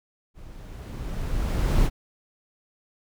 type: noise with level ramp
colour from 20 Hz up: brown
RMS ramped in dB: -44 to -18 dBFS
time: 0.34-1.9 s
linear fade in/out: 50 ms
effects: none